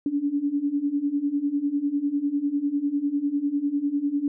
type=beating tone pair; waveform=sine; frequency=280.6 / 290.6 Hz; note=C#4 / D4; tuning=+21 / -18 cents; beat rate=10 Hz; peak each=-27 / -24 dBFS; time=0.06-4.28 s; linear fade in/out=2 ms; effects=none